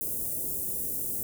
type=band-stop noise; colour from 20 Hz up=white; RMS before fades=-32 dBFS; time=0.01-1.23 s; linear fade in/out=0 ms; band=500 to 9200 Hz; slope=24 dB/octave; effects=none